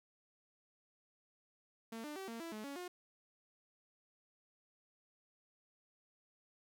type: tone with pitch steps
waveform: sawtooth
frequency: 226.8 / 298.4 / 384.5 / 229.6 / 332.5 / 214.5 / 280.6 / 358.2 Hz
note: A#3 / D4 / G4 / A#3 / E4 / A3 / C#4 / F4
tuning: -47 / +28 / -33 / -26 / +15 / -44 / +21 / +44 cents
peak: -40 dBFS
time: 1.92-2.88 s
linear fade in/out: 5 ms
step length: 120 ms
effects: none